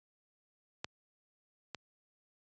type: clicks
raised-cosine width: 0.2 ms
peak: -19 / -23 dBFS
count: 2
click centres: 0.845 / 1.747 s
effects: high-pass 80 Hz 12 dB/octave + resampled to 16000 Hz